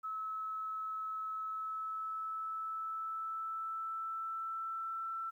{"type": "tone with pitch glide", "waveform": "sine", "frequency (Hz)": [1296, 1335.5], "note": ["E6", "E6"], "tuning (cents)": [-30, 22], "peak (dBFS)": -37, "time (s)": [0.03, 5.31], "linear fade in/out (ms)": 20, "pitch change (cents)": 52, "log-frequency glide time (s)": [1.35, 5.07], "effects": ["12-bit"]}